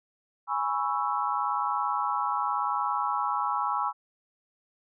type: chord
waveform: sine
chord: C# minor seventh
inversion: second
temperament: equal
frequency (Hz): 830.6 / 987.8 / 1108.7 / 1318.5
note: G#5 / B5 / C#6 / E6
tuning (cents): 0 / 0 / 0 / 0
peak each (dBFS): -31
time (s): 0.47-3.93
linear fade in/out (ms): 50
effects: none